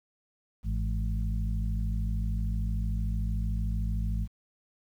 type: harmonic tone with a mistuned harmonic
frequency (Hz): 53.3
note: G#1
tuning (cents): +46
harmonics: 1 / 2 / 3 / 4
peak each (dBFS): -28 / -34 / -38 / -40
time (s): 0.63-4.28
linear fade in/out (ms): 50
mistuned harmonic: 3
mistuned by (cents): +72
effects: 10-bit